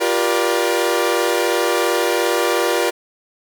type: chord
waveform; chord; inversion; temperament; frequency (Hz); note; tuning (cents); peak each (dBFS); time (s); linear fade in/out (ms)
sawtooth; G minor seventh; third; equal with one note detuned; 349.2 / 392 / 477.3 / 587.3; F4 / G4 / Bb4 / D5; 0 / 0 / +41 / 0; -17 / -19 / -16 / -19; 0-2.91; 20
effects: none